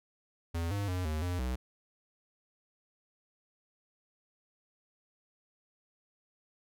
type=tone with pitch steps; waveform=square; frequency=83.9 / 101 / 90.9 / 77.5 / 89.1 / 62.9 Hz; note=E2 / G#2 / F#2 / D#2 / F2 / B1; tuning=+31 / -48 / -30 / -6 / +35 / +32 cents; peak=-32 dBFS; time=0.54-1.56 s; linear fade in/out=10 ms; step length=170 ms; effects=none